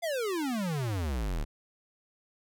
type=exponential sweep; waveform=square; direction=down; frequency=706 to 34.21 Hz; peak=-30 dBFS; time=0.02-1.45 s; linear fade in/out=20 ms; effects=none